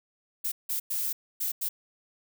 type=noise bursts at uneven times; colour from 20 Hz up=violet; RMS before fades=-30 dBFS; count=5; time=0.44-0.52 / 0.69-0.8 / 0.9-1.13 / 1.4-1.52 / 1.61-1.69 s; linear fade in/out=10 ms; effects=none